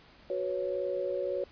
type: chord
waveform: sine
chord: F# suspended fourth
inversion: none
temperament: just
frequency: 370 / 493.3 / 555 Hz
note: F#4 / B4 / C#5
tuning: 0 / -2 / +2 cents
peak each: -35 / -36 / -32 dBFS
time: 0.3-1.44 s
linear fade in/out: 2 ms
effects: pink hiss -57 dBFS RMS until 1.51 s + resampled to 11025 Hz